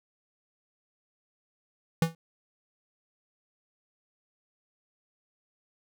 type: tone with exponential decay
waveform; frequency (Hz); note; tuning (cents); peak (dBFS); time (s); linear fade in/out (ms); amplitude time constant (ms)
square; 164.6; E3; -2; -18; 2.02-2.15; 2; 28
effects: none